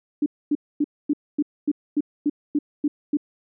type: tone bursts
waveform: sine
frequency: 293.7 Hz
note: D4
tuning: in tune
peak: -17 dBFS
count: 11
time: 0.22-3.171 s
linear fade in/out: 5 ms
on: 41 ms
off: 250 ms
effects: none